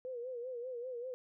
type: tone with vibrato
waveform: sine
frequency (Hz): 493.9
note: B4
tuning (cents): 0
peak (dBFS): -39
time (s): 0.05-1.14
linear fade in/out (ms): 0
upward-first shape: sine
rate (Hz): 5.1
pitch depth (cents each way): 90
effects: none